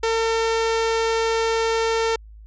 sawtooth tone, 452.3 Hz, A4, 48 cents sharp, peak -15 dBFS, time 0.03-2.16 s, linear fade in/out 5 ms, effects added 53 Hz sine -40 dBFS peak until 2.46 s + resampled to 16000 Hz

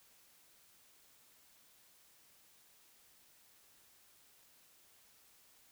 silence, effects white hiss -66 dBFS RMS until 5.71 s

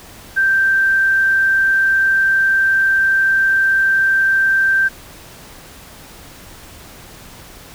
sine tone, 1568 Hz, G6, in tune, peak -11 dBFS, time 0.36-4.89 s, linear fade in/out 20 ms, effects pink hiss -39 dBFS RMS until 7.74 s

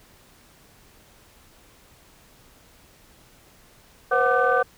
sine tone cluster, 486.1 / 525 / 738 / 1184 / 1520 Hz, B4 / C5 / F#5 / D6 / F#6, -28 / +6 / -5 / +14 / +46 cents, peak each -23 dBFS, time 4.11-4.63 s, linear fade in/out 10 ms, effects tanh soft clip ceiling -8 dBFS + pink hiss -54 dBFS RMS until 4.77 s

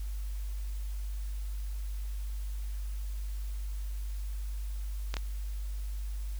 clicks, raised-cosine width 0.2 ms, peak -17 dBFS, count 2, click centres 5.141 / 5.168 s, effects added 50 Hz sine -33 dBFS peak until 6.39 s + white hiss -55 dBFS RMS until 6.39 s

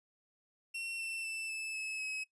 40% pulse tone with pitch steps, 2720 / 2687 / 2655 / 2623 / 2591 / 2560 Hz, F7 / E7 / E7 / E7 / E7 / D#7, -46 / +33 / +12 / -9 / -30 / +49 cents, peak -37 dBFS, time 0.74-2.24 s, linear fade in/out 10 ms, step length 250 ms, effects noise-tail reverb RT60 0.1 s tail -18 dB re dry + resampled to 24000 Hz

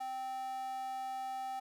square tone with high-pass filter, 260 Hz, C4, 11 cents flat, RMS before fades -40 dBFS, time 0-1.6 s, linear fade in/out 10 ms, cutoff 780 Hz, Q 5.9, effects none

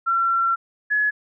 sine tone pair in turn, 1359 / 1695.8 Hz, F6 / G#6, -48 / +36 cents, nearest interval major third, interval 384 cents, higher second, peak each -17 dBFS, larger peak neither, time 0.06-0.56 / 0.9-1.11 s, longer first, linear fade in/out 20 ms, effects none

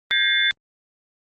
sine tone cluster, 1596 / 1691 / 1908 / 2125 / 3511 Hz, G6 / G#6 / A#6 / C7 / A7, +31 / +31 / +40 / +26 / -4 cents, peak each -23 / -27 / -27 / -23 / -20 dBFS, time 0.11-0.51 s, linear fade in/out 0 ms, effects Opus 24 kbps

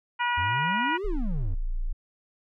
harmonic tone, 483.3 Hz, B4, 38 cents flat, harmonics 2 / 3 / 4 / 5 / 6, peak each -26 / -30 / -32 / -34 / -36 dBFS, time 0.19-0.98 s, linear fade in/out 20 ms
triangle exponential two-way sweep, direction up then down, 80.7 to 429.6 to 80.7 Hz, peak -28 dBFS, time 0.37-1.55 s, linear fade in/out 10 ms, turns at 1.05 s
sine tone, 28.69 Hz, A#0, 27 cents flat, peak -25 dBFS, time 1.04-1.93 s, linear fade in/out 10 ms
effects none

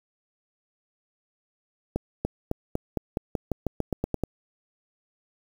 accelerating click train, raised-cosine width 2 ms, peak -12 dBFS, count 14, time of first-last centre 1.96-4.237 s, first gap 290 ms, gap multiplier 0.91, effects 7-bit

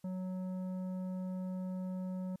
triangle tone with tanh clipping, 185 Hz, F#3, in tune, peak -38 dBFS, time 0.04-2.36 s, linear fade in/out 5 ms, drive 14 dB, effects white hiss -75 dBFS RMS until 2.4 s + resampled to 32000 Hz

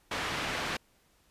white low-pass noise, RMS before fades -34 dBFS, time 0.11-0.77 s, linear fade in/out 5 ms, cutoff 2600 Hz, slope 12 dB/octave, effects pink hiss -67 dBFS RMS until 1.3 s + resampled to 32000 Hz

